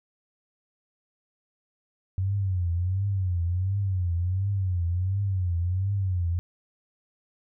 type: tone with vibrato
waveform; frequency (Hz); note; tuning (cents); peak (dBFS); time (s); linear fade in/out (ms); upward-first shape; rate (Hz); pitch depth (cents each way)
sine; 92.5; F#2; 0; -23; 2.18-6.39; 0; triangle; 1.4; 160
effects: none